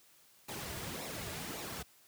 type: noise with flanger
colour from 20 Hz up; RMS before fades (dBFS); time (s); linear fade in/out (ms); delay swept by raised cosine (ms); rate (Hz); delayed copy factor
pink; -42; 0.48-1.83; 10; 0.63 to 3.93; 1.8; -0.6
effects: white hiss -64 dBFS RMS until 2.07 s + high-pass 60 Hz 12 dB/octave

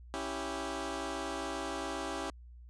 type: chord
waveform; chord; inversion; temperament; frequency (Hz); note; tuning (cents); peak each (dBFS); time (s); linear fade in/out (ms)
15% pulse; C# diminished; none; equal; 277.2 / 329.6 / 392; C#4 / E4 / G4; 0 / 0 / 0; -34; 0.14-2.3; 0
effects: added 60 Hz sine -49 dBFS peak until 2.69 s + resampled to 22050 Hz

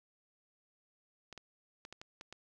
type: clicks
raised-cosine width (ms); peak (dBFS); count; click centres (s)
0.2; -30; 7; 1.327 / 1.377 / 1.851 / 1.926 / 2.015 / 2.211 / 2.326
effects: none

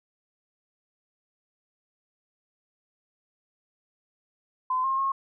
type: tone with pitch steps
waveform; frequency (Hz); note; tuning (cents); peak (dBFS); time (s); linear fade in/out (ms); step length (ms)
sine; 1024 / 1068 / 1083; C6 / C6 / C#6; -38 / +35 / -41; -23; 4.7-5.12; 5; 140
effects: none

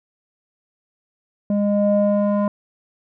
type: tone with low-pass filter sweep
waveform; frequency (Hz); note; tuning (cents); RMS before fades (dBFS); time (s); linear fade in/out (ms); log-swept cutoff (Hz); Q
square; 204.6; G#3; -26; -18; 1.5-2.48; 2; 470 to 870; 4.1
effects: none

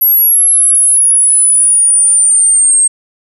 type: linear sweep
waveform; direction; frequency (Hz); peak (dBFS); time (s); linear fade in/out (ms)
sine; down; 11610 to 8372; -5; 0.01-2.88; 10
effects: none

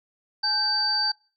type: tone cluster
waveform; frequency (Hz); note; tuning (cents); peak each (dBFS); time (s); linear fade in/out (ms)
sine; 845 / 1555 / 4626; G#5 / G6 / D8; +30 / -14 / -27; -31 / -31 / -22; 0.43-1.12; 10
effects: noise-tail reverb RT60 0.4 s tail -26 dB re dry

